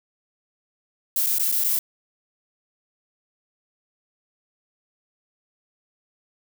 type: noise with dropouts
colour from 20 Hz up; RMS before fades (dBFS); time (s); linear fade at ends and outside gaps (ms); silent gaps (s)
violet; -22; 1.16-1.79; 2; 1.263-1.267 / 1.385-1.395 / 1.517-1.523 / 1.639-1.644
effects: none